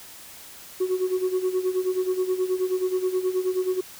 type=tone with tremolo; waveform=sine; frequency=370 Hz; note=F#4; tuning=in tune; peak=-17 dBFS; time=0.8-3.81 s; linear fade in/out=10 ms; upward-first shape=sine; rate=9.4 Hz; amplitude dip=80%; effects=tanh soft clip ceiling -18 dBFS + white hiss -44 dBFS RMS until 3.99 s